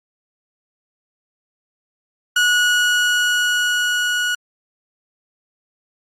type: tone with level ramp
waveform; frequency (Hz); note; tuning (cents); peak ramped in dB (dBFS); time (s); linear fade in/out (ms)
30% pulse; 1459; F#6; -25; -10 to -15; 2.36-4.35; 5
effects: low-pass 10000 Hz 12 dB/octave + Opus 48 kbps